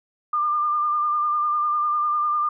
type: tone with vibrato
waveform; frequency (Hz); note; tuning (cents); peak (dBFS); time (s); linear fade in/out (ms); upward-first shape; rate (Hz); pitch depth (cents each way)
sine; 1200; D6; +37; -19; 0.33-2.49; 5; sine; 10; 27
effects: none